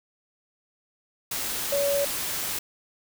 sine tone in noise, 565 Hz, C#5, 33 cents sharp, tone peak -22 dBFS, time 1.72-2.05 s, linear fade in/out 5 ms, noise white, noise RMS -30 dBFS, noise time 1.31-2.59 s, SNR +5 dB, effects none

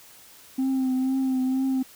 sine tone with vibrato, 261.6 Hz, C4, in tune, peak -19 dBFS, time 0.58-1.83 s, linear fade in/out 10 ms, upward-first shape triangle, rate 2.1 Hz, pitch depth 35 cents each way, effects tanh soft clip ceiling -20 dBFS + white hiss -50 dBFS RMS until 1.95 s

